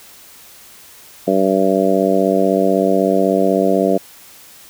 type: harmonic tone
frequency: 96.1 Hz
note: G2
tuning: 34 cents flat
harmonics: 2 / 3 / 4 / 5 / 6 / 7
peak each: -19 / -19 / -19 / -19 / -19 / -19 dBFS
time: 1.27-3.98 s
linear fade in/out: 10 ms
effects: white hiss -42 dBFS RMS until 4.69 s